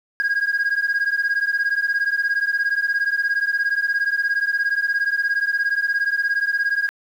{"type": "beating tone pair", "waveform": "sine", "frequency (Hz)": [1626, 1643], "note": ["G#6", "G#6"], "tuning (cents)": [-37, -19], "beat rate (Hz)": 17, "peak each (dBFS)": -19, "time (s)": [0.2, 6.89], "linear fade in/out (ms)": 0, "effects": ["tanh soft clip ceiling -15 dBFS", "8-bit"]}